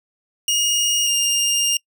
20% pulse tone pair in turn, 2857 / 2814 Hz, F7 / F7, +39 / +12 cents, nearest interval unison, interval 27 cents, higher first, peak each -12 dBFS, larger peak neither, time 0.48-1.07 / 1.07-1.77 s, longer second, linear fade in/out 2 ms, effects noise-tail reverb RT60 0.1 s tail -26 dB re dry

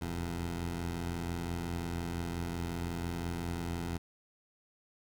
15% pulse tone pair together, 40.57 / 85.7 Hz, E1 / F2, -27 / -32 cents, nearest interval octave + minor second, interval 1295 cents, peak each -36 / -29 dBFS, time 0.01-3.98 s, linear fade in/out 10 ms, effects none

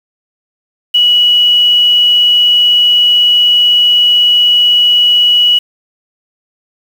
sine tone with quantisation, 2929 Hz, F#7, 18 cents flat, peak -5 dBFS, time 0.94-5.59 s, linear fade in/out 10 ms, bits 5, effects none

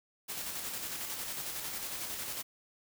white noise with tremolo, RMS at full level -38 dBFS, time 0.28-2.43 s, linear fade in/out 20 ms, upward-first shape square, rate 11 Hz, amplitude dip 30%, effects none

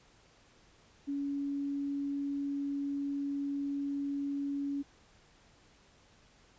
sine tone, 281.7 Hz, C#4, 28 cents sharp, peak -32 dBFS, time 1.07-4.83 s, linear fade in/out 20 ms, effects pink hiss -63 dBFS RMS until 6.58 s + resampled to 16000 Hz

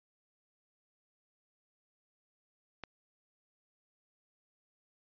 click, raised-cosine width 0.3 ms, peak -25 dBFS, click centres 2.837 s, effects resampled to 11025 Hz

